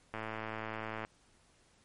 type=click train; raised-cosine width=0.5 ms; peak=-24 dBFS; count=101; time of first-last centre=0.14-1.049 s; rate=110 Hz; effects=pink hiss -67 dBFS RMS until 1.84 s + MP3 48 kbps